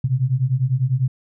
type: beating tone pair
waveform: sine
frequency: 123.47 / 133.47 Hz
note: B2 / C3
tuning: 0 / +35 cents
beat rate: 10 Hz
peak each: -20 / -19 dBFS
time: 0.04-1.08 s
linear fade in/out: 5 ms
effects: none